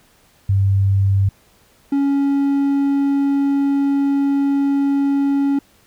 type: tone pair in turn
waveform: sine / triangle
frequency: 98 / 279 Hz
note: G2 / C#4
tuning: 0 / +11 cents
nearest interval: octave + tritone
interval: 1811 cents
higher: second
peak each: -12 dBFS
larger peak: neither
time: 0.49-1.29 / 1.92-5.59 s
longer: second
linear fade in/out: 5 ms
effects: pink hiss -54 dBFS RMS until 5.86 s